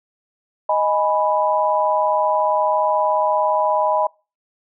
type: chord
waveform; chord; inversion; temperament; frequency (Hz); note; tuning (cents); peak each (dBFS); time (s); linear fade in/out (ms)
sine; G# minor; second; equal; 622.3 / 830.6 / 987.8; D#5 / G#5 / B5; 0 / 0 / 0; -19 / -21 / -19; 0.69-4.07; 5
effects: noise-tail reverb RT60 0.3 s tail -24 dB re dry